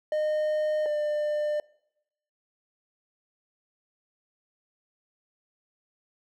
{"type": "tone pair in turn", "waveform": "triangle", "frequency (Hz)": [612, 598.7], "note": ["D#5", "D5"], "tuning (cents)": [-29, 33], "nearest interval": "unison", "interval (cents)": 38, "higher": "first", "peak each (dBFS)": [-22, -23], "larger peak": "first", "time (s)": [[0.12, 0.86], [0.86, 1.6]], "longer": "neither", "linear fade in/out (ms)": 2, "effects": ["noise-tail reverb RT60 0.8 s tail -23 dB re dry"]}